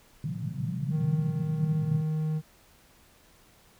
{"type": "band-pass noise", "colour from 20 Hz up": "white", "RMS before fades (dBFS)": -32, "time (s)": [0.24, 2.02], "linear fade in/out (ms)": 2, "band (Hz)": [120, 180], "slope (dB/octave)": 48}
{"type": "tone", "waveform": "triangle", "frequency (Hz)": 155.7, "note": "D#3", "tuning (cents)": 2, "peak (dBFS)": -24, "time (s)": [0.9, 2.42], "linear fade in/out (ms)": 50}
{"effects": ["pink hiss -59 dBFS RMS until 3.79 s"]}